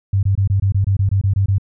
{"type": "tone bursts", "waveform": "sine", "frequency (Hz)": 98, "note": "G2", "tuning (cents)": 0, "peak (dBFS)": -12, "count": 12, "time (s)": [0.13, 1.583], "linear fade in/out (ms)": 5, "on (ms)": 100, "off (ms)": 23, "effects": []}